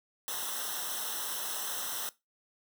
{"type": "noise with comb filter", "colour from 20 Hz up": "white", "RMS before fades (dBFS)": -36, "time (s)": [0.28, 2.09], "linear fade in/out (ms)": 0, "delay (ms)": 0.43, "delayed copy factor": -1, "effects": ["noise-tail reverb RT60 0.2 s tail -18 dB re dry"]}